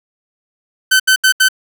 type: tone bursts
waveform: sawtooth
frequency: 1528 Hz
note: G6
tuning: 45 cents flat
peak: -4 dBFS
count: 4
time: 0.91-1.487 s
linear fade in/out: 10 ms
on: 88 ms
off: 75 ms
effects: none